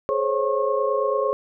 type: tone cluster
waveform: sine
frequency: 423.8 / 523 / 552 / 1086 Hz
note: G#4 / C5 / C#5 / C#6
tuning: +35 / -1 / -7 / -36 cents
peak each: -25 / -25 / -24 / -26 dBFS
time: 0.09-1.33 s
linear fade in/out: 0 ms
effects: none